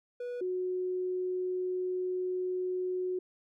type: tone pair in turn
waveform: triangle / sine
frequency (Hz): 488.6 / 366.5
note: B4 / F#4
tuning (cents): -19 / -16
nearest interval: perfect fourth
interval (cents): 497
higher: first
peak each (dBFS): -33 / -30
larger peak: second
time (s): 0.2-0.41 / 0.41-3.19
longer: second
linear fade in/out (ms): 5
effects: none